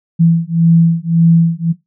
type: beating tone pair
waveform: sine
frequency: 165.6 / 167.4 Hz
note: E3 / E3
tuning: +8 / +27 cents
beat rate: 1.8 Hz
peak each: -11 dBFS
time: 0.19-1.73 s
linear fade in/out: 20 ms
effects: noise-tail reverb RT60 0.2 s tail -18 dB re dry